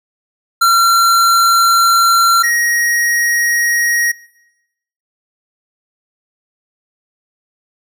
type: tone pair in turn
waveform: square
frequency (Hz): 1366 / 1887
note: F6 / A#6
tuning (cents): -39 / +21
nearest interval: tritone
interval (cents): 560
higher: second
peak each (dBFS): -8 / -12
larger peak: first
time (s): 0.61-2.43 / 2.43-4.12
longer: first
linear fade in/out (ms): 10
effects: noise-tail reverb RT60 0.9 s tail -22 dB re dry